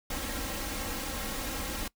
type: noise with comb filter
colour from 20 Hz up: pink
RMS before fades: -35 dBFS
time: 0.1-1.88 s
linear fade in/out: 5 ms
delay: 3.7 ms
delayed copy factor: +0.75
effects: noise-tail reverb RT60 0.1 s tail -22 dB re dry